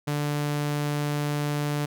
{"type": "tone", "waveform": "sawtooth", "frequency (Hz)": 146.83, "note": "D3", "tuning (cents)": 0, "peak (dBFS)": -21, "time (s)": [0.07, 1.86], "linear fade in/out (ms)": 10, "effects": []}